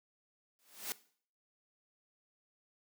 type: noise with exponential growth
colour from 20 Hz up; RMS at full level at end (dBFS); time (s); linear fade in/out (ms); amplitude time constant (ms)
white; -36; 0.59-0.92; 0; 70
effects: noise-tail reverb RT60 0.5 s tail -18 dB re dry + high-pass 200 Hz 12 dB/octave